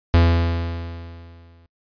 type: tone with exponential decay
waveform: 45% pulse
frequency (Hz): 84.5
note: E2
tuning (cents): +43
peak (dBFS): -10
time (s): 0.14-1.66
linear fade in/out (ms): 0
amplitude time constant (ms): 330
effects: noise-tail reverb RT60 0.1 s tail -26 dB re dry + resampled to 11025 Hz